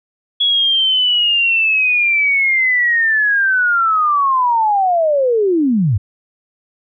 sine linear sweep, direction down, 3368 to 87.31 Hz, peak -11 dBFS, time 0.4-5.98 s, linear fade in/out 10 ms, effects none

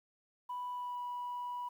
sine tone with pitch glide, 987.8 to 978.7 Hz, B5 to B5, 0 to -16 cents, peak -36 dBFS, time 0.49-1.69 s, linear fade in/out 10 ms, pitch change -16 cents, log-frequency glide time 0.7-1.01 s, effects tanh soft clip ceiling -34 dBFS + 11-bit

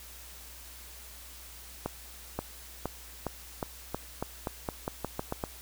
accelerating click train, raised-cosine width 1 ms, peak -17 dBFS, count 14, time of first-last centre 1.86-5.438 s, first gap 530 ms, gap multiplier 0.88, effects added 60 Hz sine -51 dBFS peak until 5.61 s + white hiss -49 dBFS RMS until 5.61 s

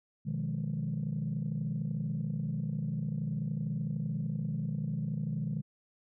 sine chord, F half-diminished seventh, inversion second, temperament equal with one note detuned, 123.47 / 154.13 / 174.61 / 207.7 Hz, Cb3 / Eb3 / F3 / Ab3, 0 / -16 / 0 / 0 cents, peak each -37 / -33 / -39 / -37 dBFS, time 0.25-5.62 s, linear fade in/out 20 ms, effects tanh soft clip ceiling -25 dBFS

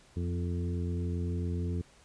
harmonic tone with a mistuned harmonic, 87.31 Hz, F2, in tune, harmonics 1 / 2 / 3 / 4 / 5, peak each -31 / -37 / -41 / -43 / -45 dBFS, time 0.16-1.82 s, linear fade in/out 10 ms, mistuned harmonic 3, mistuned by -20 cents, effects pink hiss -60 dBFS RMS until 2.04 s + resampled to 22050 Hz

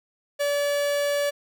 45% pulse tone, 575 Hz, D5, 37 cents flat, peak -22 dBFS, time 0.39-1.31 s, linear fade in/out 20 ms, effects none

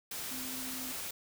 sine tone in noise, 257.9 Hz, C4, 25 cents flat, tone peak -44 dBFS, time 0.31-0.92 s, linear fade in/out 5 ms, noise white, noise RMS -40 dBFS, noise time 0.11-1.11 s, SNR -7 dB, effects none

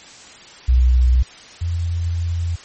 sine tone pair in turn, 62.2 / 85.35 Hz, B1 / F2, +13 / -39 cents, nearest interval perfect fourth, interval 548 cents, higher second, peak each -10 / -18 dBFS, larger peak first, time 0.68-1.23 / 1.61-2.56 s, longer second, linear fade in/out 10 ms, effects white hiss -41 dBFS RMS until 2.64 s + MP3 32 kbps

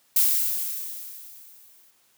violet noise with exponential decay, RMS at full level -18 dBFS, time 0.16-1.91 s, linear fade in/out 5 ms, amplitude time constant 380 ms, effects white hiss -63 dBFS RMS until 2.17 s + high-pass 100 Hz 12 dB/octave

